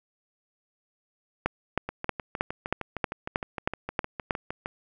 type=two click trains; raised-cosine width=0.5 ms; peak=-9 / -17 dBFS; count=10 / 19; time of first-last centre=1.46-4.308 / 1.89-4.659 s; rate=3.16 / 6.5 Hz; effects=none